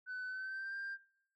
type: tone with pitch glide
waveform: sine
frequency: 1505 to 1589 Hz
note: F#6 to G6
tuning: +29 to +23 cents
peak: -38 dBFS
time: 0.06-0.98 s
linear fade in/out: 50 ms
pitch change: +94 cents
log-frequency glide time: 0.26-0.76 s
effects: noise-tail reverb RT60 0.6 s tail -19 dB re dry + tanh soft clip ceiling -38 dBFS